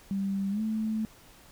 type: tone with pitch glide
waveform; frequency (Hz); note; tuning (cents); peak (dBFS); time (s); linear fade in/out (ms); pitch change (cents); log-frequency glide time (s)
sine; 196 to 218.7; G3 to A3; 0 to -10; -27; 0.11-1.05; 0; +190; 0.5-0.61
effects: pink hiss -55 dBFS RMS until 1.51 s